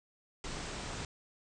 pink low-pass noise, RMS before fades -41 dBFS, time 0.44-1.05 s, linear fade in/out 2 ms, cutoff 8600 Hz, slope 96 dB/octave, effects none

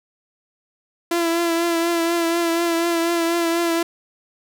sawtooth tone with vibrato, 337.3 Hz, E4, 40 cents sharp, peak -14 dBFS, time 1.11-3.83 s, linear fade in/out 5 ms, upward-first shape triangle, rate 4.1 Hz, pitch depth 36 cents each way, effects none

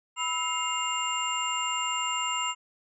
sine tone cluster, 992 / 1304 / 2128 / 2806 / 7360 Hz, B5 / E6 / C7 / F7 / A#8, +7 / -19 / +29 / +8 / -23 cents, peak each -32 / -34 / -37 / -31 / -35 dBFS, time 0.16-2.55 s, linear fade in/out 50 ms, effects none

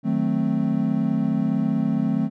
triangle chord, D# diminished seventh, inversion none, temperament equal, 155.56 / 185 / 220 / 261.6 Hz, D#3 / F#3 / A3 / C4, 0 / 0 / 0 / 0 cents, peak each -25 / -24 / -21 / -23 dBFS, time 0.03-2.3 s, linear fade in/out 50 ms, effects none

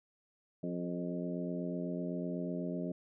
harmonic tone with a mistuned harmonic, 88 Hz, F2, 14 cents sharp, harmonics 2 / 3 / 4 / 5 / 6 / 7, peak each -38 / -40 / -43 / -46 / -49 / -44 dBFS, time 0.63-2.92 s, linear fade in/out 5 ms, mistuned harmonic 5, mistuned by -27 cents, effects none

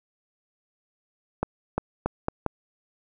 accelerating click train, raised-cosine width 1 ms, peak -10 dBFS, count 5, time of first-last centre 1.43-2.463 s, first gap 350 ms, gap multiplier 0.8, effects none

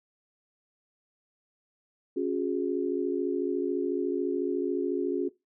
sine chord, C# suspended fourth, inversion none, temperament equal with one note detuned, 277.2 / 361.3 / 415.3 Hz, C#4 / F#4 / G#4, 0 / -41 / 0 cents, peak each -31 / -29 / -32 dBFS, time 2.16-5.29 s, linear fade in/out 10 ms, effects noise-tail reverb RT60 0.2 s tail -19 dB re dry

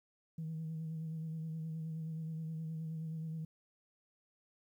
sine tone with vibrato, 160 Hz, D#3, 49 cents sharp, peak -37 dBFS, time 0.38-3.45 s, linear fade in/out 5 ms, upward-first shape sine, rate 9.5 Hz, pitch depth 31 cents each way, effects tanh soft clip ceiling -35 dBFS + 12-bit

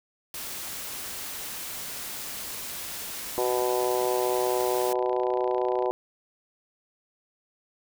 white noise, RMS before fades -36 dBFS, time 0.34-4.93 s, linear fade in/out 2 ms
harmonic tone, 124.5 Hz, B2, 14 cents sharp, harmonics 3 / 4 / 5 / 6 / 7 / 8, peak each -27 / -29 / -31 / -33 / -34 / -35 dBFS, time 3.38-5.91 s, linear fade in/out 0 ms
click train, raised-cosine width 0.3 ms, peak -28 dBFS, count 58, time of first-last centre 3.88-5.859 s, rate 28.8 Hz
effects none

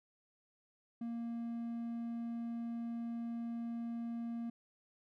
triangle tone, 233.1 Hz, A#3, in tune, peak -36 dBFS, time 1.01-4.5 s, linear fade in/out 5 ms, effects none

